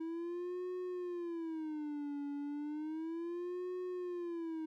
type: tone with vibrato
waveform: triangle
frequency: 322.5 Hz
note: E4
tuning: 38 cents flat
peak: -36 dBFS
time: 0-4.66 s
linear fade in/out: 10 ms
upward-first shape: sine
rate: 0.33 Hz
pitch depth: 210 cents each way
effects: none